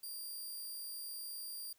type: tone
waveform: 5% pulse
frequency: 4763 Hz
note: D8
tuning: 24 cents sharp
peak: -36 dBFS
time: 0.03-1.73 s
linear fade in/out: 5 ms
effects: white hiss -72 dBFS RMS until 1.78 s